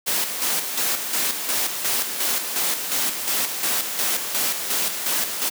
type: noise with tremolo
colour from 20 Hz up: white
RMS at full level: -22 dBFS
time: 0.06-5.5 s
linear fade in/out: 20 ms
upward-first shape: square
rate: 2.8 Hz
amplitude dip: 50%
effects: high-pass 200 Hz 12 dB/octave